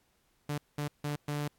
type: tone bursts at uneven times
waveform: sawtooth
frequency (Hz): 146.83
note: D3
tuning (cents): 0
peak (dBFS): -28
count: 4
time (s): 0.49-0.58 / 0.78-0.88 / 1.04-1.16 / 1.28-1.48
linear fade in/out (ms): 5
effects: pink hiss -72 dBFS RMS until 1.58 s + AAC 64 kbps